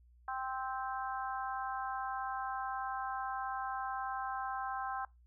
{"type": "harmonic tone", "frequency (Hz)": 261.6, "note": "C4", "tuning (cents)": 0, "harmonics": [3, 4, 5, 6], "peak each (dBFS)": [-39, -41, -43, -45], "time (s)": [0.28, 5.05], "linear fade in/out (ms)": 2, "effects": ["noise-tail reverb RT60 0.2 s tail -22 dB re dry", "added 60 Hz sine -60 dBFS peak until 5.26 s"]}